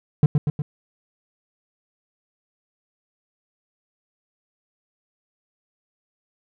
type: tone with echo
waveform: triangle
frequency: 147.3 Hz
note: D3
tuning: 6 cents sharp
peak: -8 dBFS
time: 0.23-0.26 s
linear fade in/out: 2 ms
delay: 120 ms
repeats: 3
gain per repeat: -4 dB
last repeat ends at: 0.62 s
effects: none